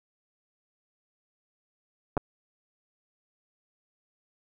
clicks, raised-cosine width 1 ms, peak -13 dBFS, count 2, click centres 2.169 / 2.176 s, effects none

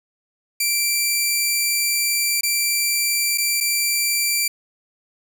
10% pulse tone with dropouts, 2349 Hz, D7, in tune, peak -9 dBFS, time 0.6-4.48 s, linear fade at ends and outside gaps 5 ms, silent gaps 2.41-2.432 / 3.376-3.381 / 3.604-3.608 s, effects none

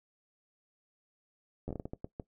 slowing click train, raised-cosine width 2 ms, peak -25 dBFS, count 10, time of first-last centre 1.68-2.198 s, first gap 11 ms, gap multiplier 1.39, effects noise-tail reverb RT60 0.1 s tail -18 dB re dry

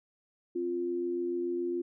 sine tone pair together, 262.1 / 349.2 Hz, C4 / F4, +3 / 0 cents, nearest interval perfect fourth, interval 497 cents, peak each -38 / -30 dBFS, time 0.55-1.82 s, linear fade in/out 10 ms, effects none

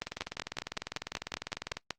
two click trains, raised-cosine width 0.2 ms, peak -18 / -15 dBFS, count 35 / 11, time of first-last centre 0.07-1.77 / 0.02-1.907 s, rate 20 / 5.3 Hz, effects noise-tail reverb RT60 0.1 s tail -21 dB re dry + Opus 24 kbps

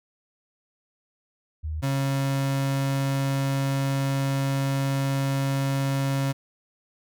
sine / 35% pulse tone pair in turn, 77.78 / 136.84 Hz, D#2 / C#3, 0 / -22 cents, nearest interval minor seventh, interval 978 cents, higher second, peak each -27 / -21 dBFS, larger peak second, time 1.63-1.82 / 1.82-6.33 s, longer second, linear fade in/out 20 ms, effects none

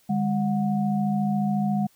sine tone cluster, 148.8 / 202.9 / 729 Hz, D3 / G#3 / F#5, +23 / -40 / -26 cents, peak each -30 / -22 / -30 dBFS, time 0.09-1.87 s, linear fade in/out 10 ms, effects white hiss -61 dBFS RMS until 1.95 s

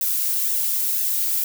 violet noise with flanger, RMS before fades -22 dBFS, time 0.01-1.44 s, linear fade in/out 2 ms, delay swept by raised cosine 1.1 to 3.2 ms, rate 2 Hz, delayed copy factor +0.85, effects none

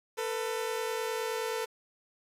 sawtooth tone pair together, 446.6 / 496.2 Hz, A4 / B4, +26 / +8 cents, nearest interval major second, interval 182 cents, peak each -29 / -32 dBFS, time 0.17-1.66 s, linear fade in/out 20 ms, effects resampled to 32000 Hz + 9-bit

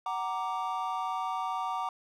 triangle chord, Gb augmented, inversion none, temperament equal with one note detuned, 749.9 / 932.3 / 1174.7 Hz, Gb5 / Bb5 / D6, +23 / 0 / 0 cents, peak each -33 dBFS, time 0.06-1.89 s, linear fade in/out 2 ms, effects none

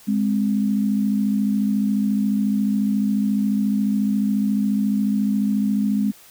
sine tone pair together, 207.4 / 261.6 Hz, G#3 / C4, -2 / 0 cents, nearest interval major third, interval 402 cents, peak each -18 / -24 dBFS, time 0.07-6.12 s, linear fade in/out 20 ms, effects white hiss -48 dBFS RMS until 6.3 s

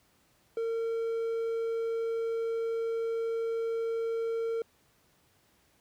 triangle tone, 456.4 Hz, A#4, 37 cents flat, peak -27 dBFS, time 0.57-4.62 s, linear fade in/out 2 ms, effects pink hiss -67 dBFS RMS until 5.8 s + high-pass 60 Hz 12 dB/octave

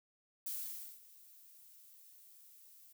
violet noise with ADSR envelope, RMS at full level -40 dBFS, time 0.46-2.93 s, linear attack 7 ms, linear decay 520 ms, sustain -20 dB, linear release 10 ms, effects none

